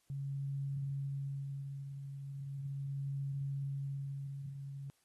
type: tone with tremolo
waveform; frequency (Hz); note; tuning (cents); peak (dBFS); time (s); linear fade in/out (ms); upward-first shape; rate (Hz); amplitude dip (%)
sine; 138.59; C#3; 0; -35; 0.1-4.9; 0; sine; 0.38; 55
effects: white hiss -75 dBFS RMS until 5.04 s + AAC 32 kbps